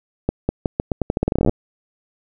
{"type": "accelerating click train", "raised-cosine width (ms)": 2, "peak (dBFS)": -4, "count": 20, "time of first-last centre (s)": [0.29, 1.494], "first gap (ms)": 200, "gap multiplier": 0.84, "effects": []}